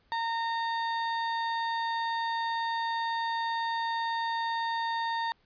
35% pulse tone, 918 Hz, A#5, 27 cents flat, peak -27 dBFS, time 0.12-5.32 s, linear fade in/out 0 ms, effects pink hiss -68 dBFS RMS until 5.45 s + resampled to 11025 Hz

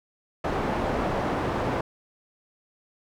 white low-pass noise, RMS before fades -27 dBFS, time 0.44-1.81 s, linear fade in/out 5 ms, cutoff 800 Hz, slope 12 dB/octave, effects none

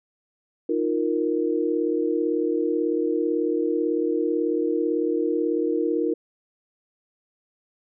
sine chord, Eb suspended second, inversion none, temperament equal, 311.1 / 349.2 / 466.2 Hz, Eb4 / F4 / Bb4, 0 / 0 / 0 cents, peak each -25 dBFS, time 0.69-6.14 s, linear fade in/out 5 ms, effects none

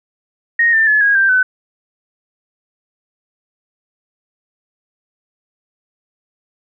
sine tone with pitch steps, 1864.7 / 1787.7 / 1713.9 / 1643.1 / 1575.3 / 1510.2 Hz, A#6 / A6 / A6 / G#6 / G6 / F#6, 0 / +27 / -46 / -19 / +8 / +35 cents, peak -9 dBFS, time 0.59-1.43 s, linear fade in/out 5 ms, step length 140 ms, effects none

